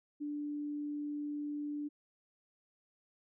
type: tone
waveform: sine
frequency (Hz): 293.7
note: D4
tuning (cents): 0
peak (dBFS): -36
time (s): 0.2-1.89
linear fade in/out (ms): 20
effects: none